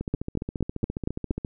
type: two click trains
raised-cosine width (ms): 3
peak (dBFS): -17 / -12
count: 22 / 6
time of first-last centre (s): 0.01-1.448 / 0.14-1.308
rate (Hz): 14.6 / 4.28
effects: none